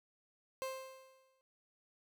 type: tone with exponential decay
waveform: 30% pulse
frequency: 526 Hz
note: C5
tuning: 9 cents sharp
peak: -34 dBFS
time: 0.62-1.41 s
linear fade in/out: 0 ms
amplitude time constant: 170 ms
effects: none